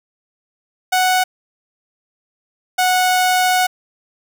sawtooth tone pair in turn, 740 / 735.8 Hz, F#5 / F#5, 0 / -10 cents, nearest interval unison, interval 10 cents, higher first, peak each -9 dBFS, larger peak neither, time 0.92-1.24 / 2.78-3.67 s, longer second, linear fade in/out 10 ms, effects none

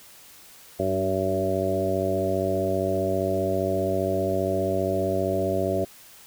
harmonic tone with a mistuned harmonic, 95.1 Hz, F#2, 48 cents sharp, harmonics 1 / 2 / 3 / 4 / 5 / 6 / 7, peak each -31 / -32 / -32 / -28 / -34 / -28 / -28 dBFS, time 0.79-5.85 s, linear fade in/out 10 ms, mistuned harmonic 3, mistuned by +15 cents, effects white hiss -49 dBFS RMS until 6.26 s

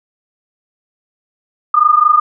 sine tone pair together, 1204 / 1228.6 Hz, D6 / D#6, +43 / -22 cents, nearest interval unison, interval 35 cents, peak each -10 dBFS, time 1.74-2.2 s, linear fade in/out 5 ms, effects none

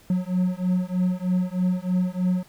triangle beating tone pair, 180.7 / 183.9 Hz, F#3 / F#3, -41 / -10 cents, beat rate 3.2 Hz, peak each -22 dBFS, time 0.1-2.43 s, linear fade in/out 2 ms, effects pink hiss -54 dBFS RMS until 2.48 s

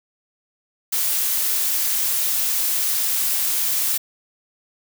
blue noise, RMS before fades -21 dBFS, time 0.92-3.98 s, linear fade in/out 10 ms, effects none

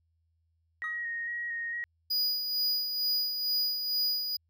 sine tone with vibrato, 1881 Hz, A#6, 15 cents sharp, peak -32 dBFS, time 0.82-1.84 s, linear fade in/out 0 ms, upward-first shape square, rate 2.2 Hz, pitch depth 16 cents each way
triangle tone with exponential decay, 1259 Hz, D#6, 20 cents sharp, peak -34 dBFS, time 0.84-1.06 s, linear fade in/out 1 ms, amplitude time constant 46 ms
square tone with tremolo, 4920 Hz, D#8, 20 cents flat, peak -26 dBFS, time 2.1-4.37 s, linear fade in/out 10 ms, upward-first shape sine, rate 2.2 Hz, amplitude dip 50%
effects added 82 Hz sine -70 dBFS peak until 4.49 s

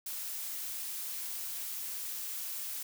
blue noise, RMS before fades -39 dBFS, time 0.06-2.83 s, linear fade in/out 5 ms, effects none

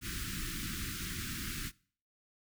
pink band-stop noise, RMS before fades -39 dBFS, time 0.01-1.72 s, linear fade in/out 50 ms, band 340 to 1300 Hz, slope 48 dB/octave, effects noise-tail reverb RT60 0.5 s tail -23 dB re dry

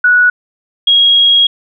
sine tone pair in turn, 1469 / 3290 Hz, F#6 / G#7, -13 / -17 cents, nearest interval octave + major second, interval 1396 cents, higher second, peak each -5 dBFS, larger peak neither, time 0.04-0.3 / 0.87-1.47 s, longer second, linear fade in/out 5 ms, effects none

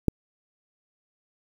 click, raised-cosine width 3 ms, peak -7 dBFS, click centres 0.083 s, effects 7-bit

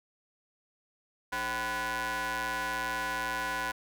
sawtooth ring-modulated tone, 236.3 Hz, A#3, 24 cents sharp, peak -24 dBFS, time 1.32-3.72 s, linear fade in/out 10 ms, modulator 1240 Hz, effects none

